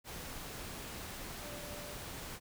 sine tone in noise, 587.3 Hz, D5, in tune, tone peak -49 dBFS, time 1.41-1.97 s, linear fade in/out 50 ms, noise pink, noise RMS -45 dBFS, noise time 0.04-2.4 s, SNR -7 dB, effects none

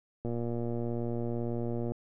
click train, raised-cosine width 2 ms, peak -22 dBFS, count 198, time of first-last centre 0.25-1.919 s, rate 118 Hz, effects none

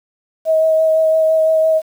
sine tone with vibrato, 637 Hz, D#5, 41 cents sharp, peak -10 dBFS, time 0.45-1.82 s, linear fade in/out 50 ms, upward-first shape sine, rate 5.9 Hz, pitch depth 12 cents each way, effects 7-bit

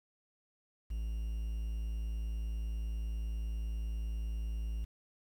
triangle tone with quantisation, 55 Hz, A1, in tune, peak -32 dBFS, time 0.9-4.85 s, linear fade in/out 10 ms, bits 10, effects none

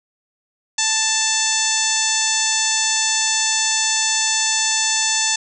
harmonic tone with a mistuned harmonic, 884 Hz, A5, 8 cents sharp, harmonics 1 / 2 / 3 / 4 / 5 / 6 / 7 / 8 / 9, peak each -28 / -26 / -27 / -25 / -26 / -27 / -22 / -23 / -27 dBFS, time 0.78-5.36 s, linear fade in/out 5 ms, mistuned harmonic 1, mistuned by -18 cents, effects none

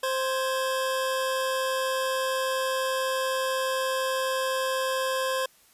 25% pulse tone pair together, 524.1 / 1664 Hz, C5 / G#6, +3 / +3 cents, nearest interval octave + minor sixth, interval 2000 cents, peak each -22 / -31 dBFS, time 0.03-5.46 s, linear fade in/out 5 ms, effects white hiss -59 dBFS RMS until 5.73 s + resampled to 32000 Hz

